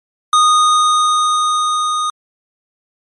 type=tone with level ramp; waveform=square; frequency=1236 Hz; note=D#6; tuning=12 cents flat; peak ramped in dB=-8 to -16 dBFS; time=0.33-2.1 s; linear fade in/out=2 ms; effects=MP3 48 kbps